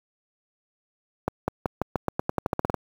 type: accelerating click train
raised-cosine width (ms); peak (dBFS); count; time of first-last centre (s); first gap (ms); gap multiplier
1; -9; 15; 1.28-2.742; 200; 0.89
effects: high-pass 60 Hz 12 dB/octave + 7-bit